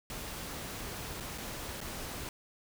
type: noise with dropouts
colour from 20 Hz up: pink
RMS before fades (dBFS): -41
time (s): 0.1-2.29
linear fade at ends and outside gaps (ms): 1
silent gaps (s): 1.201-1.206 / 1.378-1.382 / 1.805-1.813
effects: none